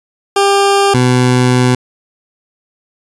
20% pulse tone pair in turn, 398.1 / 125.39 Hz, G4 / B2, +27 / +27 cents, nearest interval octave + minor sixth, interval 2000 cents, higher first, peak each -3 dBFS, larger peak neither, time 0.36-0.94 / 0.94-1.75 s, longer second, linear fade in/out 5 ms, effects resampled to 24000 Hz

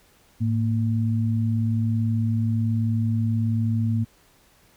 sine tone pair together, 108.5 / 229.6 Hz, A2 / A#3, -24 / -26 cents, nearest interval octave + minor second, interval 1298 cents, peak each -21 / -25 dBFS, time 0.4-4.05 s, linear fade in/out 20 ms, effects pink hiss -58 dBFS RMS until 4.76 s

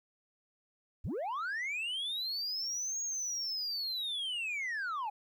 sine linear two-way sweep, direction up then down, 38.99 to 6645 to 798 Hz, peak -31 dBFS, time 1.04-5.1 s, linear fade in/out 10 ms, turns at 3.01 s, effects tanh soft clip ceiling -33 dBFS + 12-bit

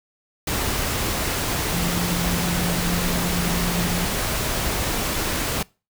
sine tone in noise, 174.61 Hz, F3, in tune, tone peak -24 dBFS, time 1.73-4.05 s, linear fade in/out 5 ms, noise pink, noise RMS -24 dBFS, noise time 0.47-5.63 s, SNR -3 dB, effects noise-tail reverb RT60 0.3 s tail -24 dB re dry

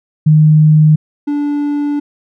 sine / triangle tone pair in turn, 154 / 290.7 Hz, D#3 / D4, -17 / -18 cents, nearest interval major seventh, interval 1099 cents, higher second, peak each -4 / -11 dBFS, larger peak first, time 0.26-0.96 / 1.27-2 s, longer second, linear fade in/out 10 ms, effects none

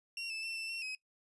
30% pulse tone with pitch steps, 2745 / 2633 / 2690 / 2665 / 2718 / 2541 Hz, F7 / E7 / E7 / E7 / F7 / D#7, -31 / -3 / +34 / +18 / -48 / +36 cents, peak -35 dBFS, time 0.17-0.95 s, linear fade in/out 2 ms, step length 130 ms, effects noise-tail reverb RT60 0.1 s tail -20 dB re dry + resampled to 24000 Hz

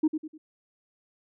sine tone with echo, 311.1 Hz, D#4, in tune, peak -17 dBFS, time 0.03-0.08 s, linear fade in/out 10 ms, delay 100 ms, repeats 3, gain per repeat -9 dB, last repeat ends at 0.38 s, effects tanh soft clip ceiling -16 dBFS

